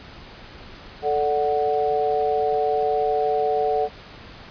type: chord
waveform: sine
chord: D major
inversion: second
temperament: equal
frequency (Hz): 440 / 587.3 / 740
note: A4 / D5 / F#5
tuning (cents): 0 / 0 / 0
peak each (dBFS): -22 / -27 / -22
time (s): 1.02-3.89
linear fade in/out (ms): 50
effects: pink hiss -42 dBFS RMS until 4.5 s + resampled to 11025 Hz